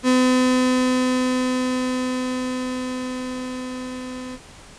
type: tone with level ramp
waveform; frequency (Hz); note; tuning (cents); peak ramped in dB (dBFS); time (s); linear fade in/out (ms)
35% pulse; 254.2; C4; -50; -12 to -29; 0.03-4.39; 50
effects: pink hiss -44 dBFS RMS until 4.78 s + resampled to 22050 Hz